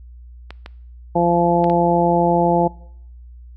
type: clicks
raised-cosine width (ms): 0.3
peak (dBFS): -17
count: 4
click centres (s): 0.506 / 0.661 / 1.642 / 1.699
type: harmonic tone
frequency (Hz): 172.2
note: F3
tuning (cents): -24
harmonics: 1 / 2 / 3 / 4 / 5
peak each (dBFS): -20 / -20 / -20 / -20 / -20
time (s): 1.15-2.68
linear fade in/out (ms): 10
effects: noise-tail reverb RT60 0.7 s tail -22 dB re dry + added 60 Hz sine -37 dBFS peak until 3.56 s